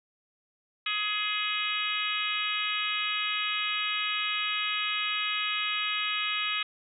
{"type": "harmonic tone with a mistuned harmonic", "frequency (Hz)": 420.1, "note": "G#4", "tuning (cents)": 20, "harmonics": [3, 4, 5, 6, 7, 8, 9], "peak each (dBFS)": [-35, -39, -36, -32, -35, -35, -38], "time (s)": [0.86, 6.63], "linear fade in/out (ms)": 5, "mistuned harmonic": 8, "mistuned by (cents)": -17, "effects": []}